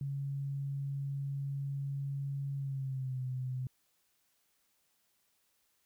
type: tone with pitch glide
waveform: sine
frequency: 139.1 to 128.29 Hz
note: C#3 to C3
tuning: +6 to -34 cents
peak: -34 dBFS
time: 0.01-3.67 s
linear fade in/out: 2 ms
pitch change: -140 cents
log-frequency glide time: 2.56-3.2 s
effects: white hiss -75 dBFS RMS until 5.85 s